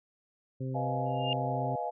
harmonic tone, 130.81 Hz, C3, in tune, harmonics 1 / 2 / 3 / 4, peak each -33 / -39 / -43 / -45 dBFS, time 0.6-1.76 s, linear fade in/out 10 ms
sine chord, F half-diminished seventh, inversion second, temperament equal with one note detuned, 493.9 / 622.3 / 698.5 / 843.2 Hz, Cb5 / Eb5 / F5 / Ab5, 0 / 0 / 0 / +26 cents, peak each -39 / -38 / -35 / -36 dBFS, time 0.74-1.91 s, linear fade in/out 20 ms
sine tone with exponential growth, 2812 Hz, F7, 11 cents sharp, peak -27 dBFS, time 1.06-1.33 s, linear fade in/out 1 ms, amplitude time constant 57 ms
effects none

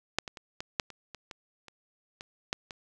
clicks, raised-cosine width 0.2 ms, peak -8 / -21 / -26 / -19 / -9 / -28 / -25 / -24 / -30 / -24 / -12 / -23 dBFS, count 12, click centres 0.186 / 0.278 / 0.372 / 0.605 / 0.798 / 0.903 / 1.147 / 1.312 / 1.683 / 2.209 / 2.529 / 2.708 s, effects none

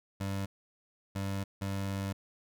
25% pulse tone bursts at uneven times, 98 Hz, G2, in tune, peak -29 dBFS, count 3, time 0.2-0.46 / 1.15-1.44 / 1.61-2.13 s, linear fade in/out 10 ms, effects none

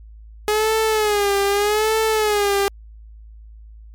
sawtooth tone with vibrato, 419.2 Hz, G#4, 16 cents sharp, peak -12 dBFS, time 0.48-2.68 s, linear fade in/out 0 ms, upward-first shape sine, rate 0.82 Hz, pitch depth 90 cents each way, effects added 54 Hz sine -38 dBFS peak until 3.94 s + MP3 96 kbps

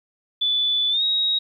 sine tone with pitch glide, 3477 to 3792 Hz, A7 to A#7, -21 to +29 cents, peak -18 dBFS, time 0.41-1.39 s, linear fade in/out 10 ms, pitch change +150 cents, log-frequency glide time 0.9-1.03 s, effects 10-bit

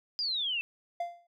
sine exponential sweep, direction down, 4978 to 2610 Hz, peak -29 dBFS, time 0.19-0.61 s, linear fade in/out 0 ms
triangle tone with exponential decay, 693 Hz, F5, 14 cents flat, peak -26 dBFS, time 1-1.27 s, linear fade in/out 5 ms, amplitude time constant 58 ms
effects none

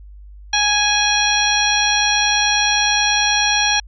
harmonic tone with a mistuned harmonic, 830.6 Hz, G#5, in tune, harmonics 1 / 2 / 3 / 4 / 5 / 7, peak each -21 / -21 / -21 / -21 / -21 / -21 dBFS, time 0.53-3.8 s, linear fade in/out 5 ms, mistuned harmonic 7, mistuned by -46 cents, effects added 50 Hz sine -36 dBFS peak until 3.87 s

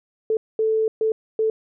sine tone bursts at uneven times, 440 Hz, A4, in tune, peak -17 dBFS, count 4, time 0.3-0.37 / 0.59-0.88 / 1.01-1.12 / 1.39-1.5 s, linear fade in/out 2 ms, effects none

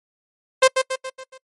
sawtooth tone with echo, 523.3 Hz, C5, in tune, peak -6 dBFS, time 0.62-0.68 s, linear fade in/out 10 ms, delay 140 ms, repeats 5, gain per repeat -6 dB, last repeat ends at 1.38 s, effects noise-tail reverb RT60 0.1 s tail -24 dB re dry + MP3 48 kbps

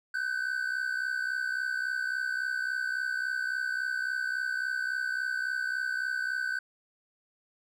triangle tone pair together, 1504.4 / 1568 Hz, F#6 / G6, +28 / 0 cents, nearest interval minor second, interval 72 cents, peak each -29 / -32 dBFS, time 0.14-6.59 s, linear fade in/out 5 ms, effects none

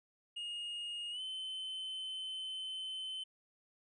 triangle tone with pitch glide, 2856 to 3061 Hz, F7 to G7, +38 to -42 cents, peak -38 dBFS, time 0.36-3.24 s, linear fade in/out 10 ms, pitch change +120 cents, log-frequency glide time 1.11-1.21 s, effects resampled to 24000 Hz

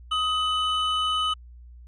triangle tone pair together, 1256.6 / 2994 Hz, D#6 / F#7, +17 / +20 cents, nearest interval octave + minor third, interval 1503 cents, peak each -23 / -24 dBFS, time 0.11-1.34 s, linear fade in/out 10 ms, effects added 60 Hz sine -43 dBFS peak until 1.87 s + resampled to 22050 Hz

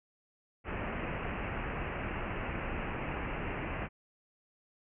pink low-pass noise, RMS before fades -37 dBFS, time 0.64-3.89 s, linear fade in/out 50 ms, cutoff 2800 Hz, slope 96 dB/octave, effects none

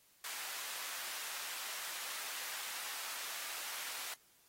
pink high-pass noise, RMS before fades -44 dBFS, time 0.24-4.14 s, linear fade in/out 2 ms, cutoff 1200 Hz, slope 12 dB/octave, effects white hiss -68 dBFS RMS until 4.48 s + AAC 48 kbps

